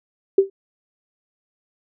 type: tone with exponential decay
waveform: sine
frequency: 390 Hz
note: G4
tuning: 9 cents flat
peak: -6 dBFS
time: 0.38-0.5 s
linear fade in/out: 5 ms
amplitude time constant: 26 ms
effects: none